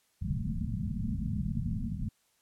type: low-pass noise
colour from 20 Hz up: white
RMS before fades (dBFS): -33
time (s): 0.21-2.09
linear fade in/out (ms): 10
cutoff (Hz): 230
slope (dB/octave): 96
effects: white hiss -71 dBFS RMS until 2.41 s + low-pass 12000 Hz 12 dB/octave